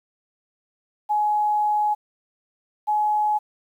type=tone pair in turn; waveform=sine; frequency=841 / 844.7 Hz; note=G#5 / G#5; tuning=+22 / +29 cents; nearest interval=unison; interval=7 cents; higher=second; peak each=-18 dBFS; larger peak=neither; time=1.09-1.95 / 2.87-3.39 s; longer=first; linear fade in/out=20 ms; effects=9-bit